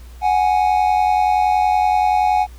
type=tone pair together; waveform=triangle; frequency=740 / 830.6 Hz; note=F#5 / G#5; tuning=0 / 0 cents; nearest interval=major second; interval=200 cents; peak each=-14 dBFS; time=0.21-2.47 s; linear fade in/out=50 ms; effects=added 60 Hz sine -35 dBFS peak until 2.58 s + pink hiss -49 dBFS RMS until 2.58 s